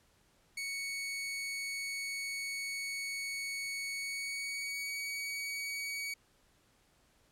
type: tone with pitch glide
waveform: sawtooth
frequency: 2223 to 2255 Hz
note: C#7 to C#7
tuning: +4 to +29 cents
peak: -33 dBFS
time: 0.57-6.14 s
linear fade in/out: 5 ms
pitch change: +25 cents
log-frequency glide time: 3.95-4.94 s
effects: pink hiss -69 dBFS RMS until 7.31 s + low-pass 12000 Hz 12 dB/octave